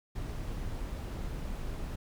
brown noise, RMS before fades -37 dBFS, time 0.15-1.96 s, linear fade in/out 10 ms, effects none

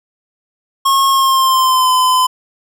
square tone with pitch glide, 1086 to 1019.1 Hz, C#6 to C6, -36 to -46 cents, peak -10 dBFS, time 0.85-2.27 s, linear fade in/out 10 ms, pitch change -110 cents, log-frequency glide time 1.09-1.91 s, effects none

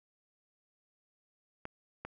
clicks, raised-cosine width 0.5 ms, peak -25 dBFS, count 2, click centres 1.654 / 2.05 s, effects none

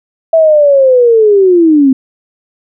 sine linear sweep, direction down, 659.3 to 257.4 Hz, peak -3 dBFS, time 0.33-1.93 s, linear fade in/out 5 ms, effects none

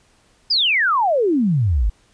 sine exponential sweep, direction down, 5160 to 46.11 Hz, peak -14 dBFS, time 0.5-1.9 s, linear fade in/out 10 ms, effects pink hiss -57 dBFS RMS until 2.13 s + resampled to 22050 Hz

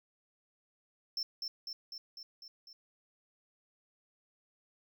triangle tone with echo, 5350 Hz, E8, 25 cents sharp, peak -32 dBFS, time 1.17-1.23 s, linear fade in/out 2 ms, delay 250 ms, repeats 6, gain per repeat -3 dB, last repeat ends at 2.73 s, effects none

